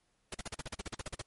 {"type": "noise bursts", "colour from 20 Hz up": "pink", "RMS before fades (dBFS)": -39, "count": 14, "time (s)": [0.32, 1.216], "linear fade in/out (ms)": 5, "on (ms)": 25, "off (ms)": 42, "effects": ["pink hiss -75 dBFS RMS until 1.26 s", "MP3 48 kbps"]}